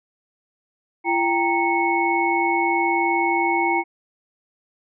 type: tone cluster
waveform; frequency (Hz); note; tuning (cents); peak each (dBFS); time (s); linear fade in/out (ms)
sine; 340.7 / 790 / 929 / 2201; F4 / G5 / A#5 / C#7; -43 / +13 / -6 / -13; -23; 1.04-3.84; 50
effects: none